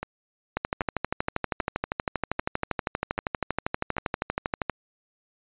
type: two click trains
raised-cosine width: 0.5 ms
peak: -16 / -10 dBFS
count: 6 / 53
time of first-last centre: 0.03-3.967 / 0.57-4.697 s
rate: 1.27 / 12.6 Hz
effects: resampled to 8000 Hz